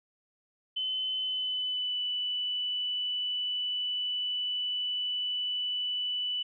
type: tone with pitch glide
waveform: sine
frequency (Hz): 3040 to 2976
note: F#7 to F#7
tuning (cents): +46 to +9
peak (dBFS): -29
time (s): 0.76-6.43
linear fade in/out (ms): 10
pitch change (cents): -37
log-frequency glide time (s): 1.18-2.01
effects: none